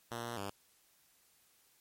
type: tone with pitch steps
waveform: 5% pulse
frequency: 117.6 / 118.4 / 99.6 Hz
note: A#2 / A#2 / G2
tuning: +16 / +27 / +28 cents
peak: -28 dBFS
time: 0.11-0.5 s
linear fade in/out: 5 ms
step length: 130 ms
effects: white hiss -69 dBFS RMS until 1.8 s + MP3 64 kbps